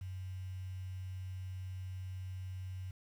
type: tone with quantisation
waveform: sine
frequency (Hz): 93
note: F#2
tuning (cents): +9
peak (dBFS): -40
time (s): 0.01-2.91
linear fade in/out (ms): 5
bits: 10
effects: none